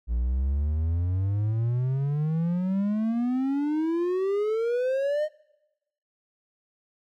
triangle exponential sweep, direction up, 56.5 to 622.3 Hz, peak -21 dBFS, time 0.07-5.29 s, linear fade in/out 50 ms, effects noise-tail reverb RT60 0.9 s tail -22 dB re dry

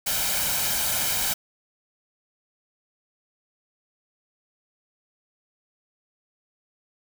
white noise with comb filter, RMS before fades -25 dBFS, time 0.06-1.34 s, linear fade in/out 10 ms, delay 1.3 ms, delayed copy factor +0.6, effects none

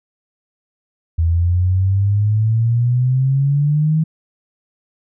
sine exponential sweep, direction up, 81.4 to 160 Hz, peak -12 dBFS, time 1.18-4.04 s, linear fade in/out 10 ms, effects none

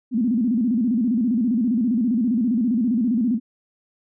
sine tone with vibrato, 235 Hz, A#3, 14 cents sharp, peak -17 dBFS, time 0.11-3.4 s, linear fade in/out 50 ms, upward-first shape square, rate 15 Hz, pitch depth 140 cents each way, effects none

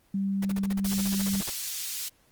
sine tone, 195.8 Hz, G3, 2 cents flat, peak -25 dBFS, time 0.14-1.41 s, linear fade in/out 5 ms
pink noise bursts, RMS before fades -37 dBFS, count 16, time 0.42-1.501 s, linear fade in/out 5 ms, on 31 ms, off 39 ms
pink high-pass noise, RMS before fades -34 dBFS, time 0.84-2.09 s, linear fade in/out 10 ms, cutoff 4400 Hz, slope 12 dB/octave
effects pink hiss -64 dBFS RMS until 2.31 s + Opus 24 kbps

